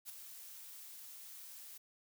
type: noise with ADSR envelope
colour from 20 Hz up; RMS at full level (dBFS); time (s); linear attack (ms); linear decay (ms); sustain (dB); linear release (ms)
blue; -44; 0.05-1.78; 45; 6; -8; 9
effects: none